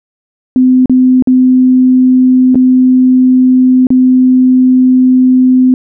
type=tone with dropouts; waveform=sine; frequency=255.5 Hz; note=C4; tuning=41 cents flat; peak=-3 dBFS; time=0.56-5.74 s; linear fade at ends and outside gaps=1 ms; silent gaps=0.858-0.896 / 1.224-1.273 / 2.546-2.555 / 3.869-3.904 s; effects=none